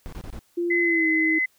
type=noise bursts; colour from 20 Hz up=brown; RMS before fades=-35 dBFS; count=4; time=0.06-0.391 s; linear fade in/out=0 ms; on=64 ms; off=25 ms
type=tone with pitch glide; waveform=sine; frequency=345.8 to 318.9 Hz; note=F4 to D#4; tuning=-17 to +43 cents; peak=-22 dBFS; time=0.57-1.39 s; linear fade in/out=10 ms; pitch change=-140 cents; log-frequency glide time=0.81-1.08 s
type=tone; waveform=sine; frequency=2035 Hz; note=C7; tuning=49 cents flat; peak=-20 dBFS; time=0.7-1.46 s; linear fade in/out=10 ms
effects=white hiss -63 dBFS RMS until 1.58 s